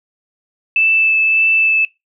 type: tone with vibrato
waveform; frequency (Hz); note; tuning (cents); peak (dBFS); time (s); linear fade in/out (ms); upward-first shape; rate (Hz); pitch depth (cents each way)
sine; 2634; E7; -2; -10; 0.76-1.85; 2; triangle; 1.7; 10
effects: noise-tail reverb RT60 0.2 s tail -20 dB re dry